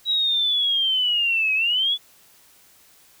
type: linear two-way sweep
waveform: sine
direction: down then up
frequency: 3883 to 2523 to 3464 Hz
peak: -18 dBFS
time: 0.05-1.98 s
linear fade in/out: 50 ms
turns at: 1.54 s
effects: white hiss -54 dBFS RMS until 3.2 s